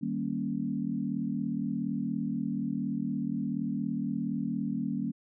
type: chord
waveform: sine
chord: Eb dominant seventh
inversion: none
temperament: equal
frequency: 155.56 / 196 / 233.1 / 277.2 Hz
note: Eb3 / G3 / Bb3 / Db4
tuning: 0 / 0 / 0 / 0 cents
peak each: -38 / -34 / -33 / -35 dBFS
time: 0.01-5.12 s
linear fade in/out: 20 ms
effects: none